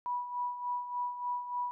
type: tone with tremolo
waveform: sine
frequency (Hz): 979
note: B5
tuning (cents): -15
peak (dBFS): -30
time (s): 0.06-1.71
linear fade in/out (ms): 0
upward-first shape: sine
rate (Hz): 3.4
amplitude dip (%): 65
effects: none